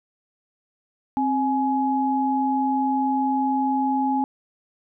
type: tone pair together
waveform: sine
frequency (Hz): 264.6 / 840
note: C4 / G#5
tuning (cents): +20 / +19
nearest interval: octave + minor sixth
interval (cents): 1999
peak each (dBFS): -22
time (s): 1.17-4.24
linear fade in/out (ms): 0
effects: none